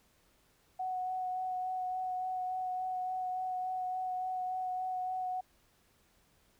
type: tone with vibrato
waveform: sine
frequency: 740 Hz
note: F#5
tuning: in tune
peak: -33 dBFS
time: 0.79-5.41 s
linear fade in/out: 10 ms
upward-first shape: sine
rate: 3.5 Hz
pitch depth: 13 cents each way
effects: pink hiss -69 dBFS RMS until 6.59 s